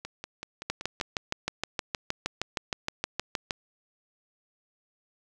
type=two click trains; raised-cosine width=0.2 ms; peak=-20 / -11 dBFS; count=6 / 19; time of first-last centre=0.05-1.001 / 0.7-3.508 s; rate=5.26 / 6.41 Hz; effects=none